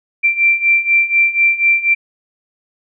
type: beating tone pair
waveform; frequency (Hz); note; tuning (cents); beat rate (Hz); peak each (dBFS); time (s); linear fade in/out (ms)
sine; 2352 / 2356.1; D7 / D7; +2 / +5; 4.1; -15 / -12; 0.23-1.95; 20
effects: none